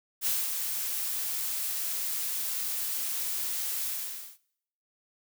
blue noise with ADSR envelope, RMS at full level -27 dBFS, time 0.21-4.38 s, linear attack 55 ms, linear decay 210 ms, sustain -5 dB, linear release 520 ms, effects noise-tail reverb RT60 0.7 s tail -21 dB re dry

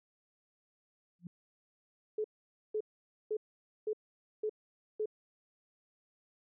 sine tone with exponential growth, 174.61 Hz, F3, in tune, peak -38 dBFS, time 1.19-1.27 s, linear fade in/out 2 ms, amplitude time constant 16 ms
sine tone bursts, 429 Hz, A4, 44 cents flat, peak -31 dBFS, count 6, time 2.18-5.058 s, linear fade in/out 5 ms, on 63 ms, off 500 ms
effects none

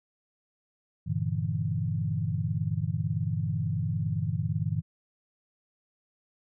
sine chord, E half-diminished seventh, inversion first, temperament equal, 98 / 116.54 / 146.83 / 164.81 Hz, G2 / Bb2 / D3 / E3, 0 / 0 / 0 / 0 cents, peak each -32 dBFS, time 1.06-4.82 s, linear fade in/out 20 ms, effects none

